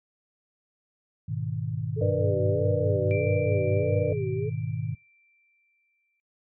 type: chord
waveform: sine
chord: G# minor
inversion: none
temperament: equal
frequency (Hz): 103.83 / 123.47 / 155.56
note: G#2 / B2 / D#3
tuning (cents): 0 / 0 / 0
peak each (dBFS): -32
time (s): 1.28-4.95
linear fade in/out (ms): 10
type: tone with vibrato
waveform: sine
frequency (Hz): 422.7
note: G#4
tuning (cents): +31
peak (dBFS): -29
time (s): 1.96-4.5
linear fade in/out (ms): 20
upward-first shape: sine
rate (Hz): 1.6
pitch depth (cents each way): 200
type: harmonic tone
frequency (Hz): 99.1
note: G2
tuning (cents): +19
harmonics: 1 / 3 / 5 / 6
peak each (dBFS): -27 / -36 / -28 / -29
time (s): 2.01-4.13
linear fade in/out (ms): 5
type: tone with exponential decay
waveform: sine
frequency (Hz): 2349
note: D7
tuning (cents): 0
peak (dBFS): -34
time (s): 3.11-6.2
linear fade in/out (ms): 0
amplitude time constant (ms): 670
effects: noise-tail reverb RT60 0.2 s tail -25 dB re dry